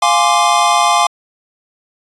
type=chord; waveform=square; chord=D half-diminished seventh; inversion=first; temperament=equal; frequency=698.5 / 830.6 / 1046.5 / 1174.7 Hz; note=F5 / Ab5 / C6 / D6; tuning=0 / 0 / 0 / 0 cents; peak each=-16 dBFS; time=0.02-1.07 s; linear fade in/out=5 ms; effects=resampled to 24000 Hz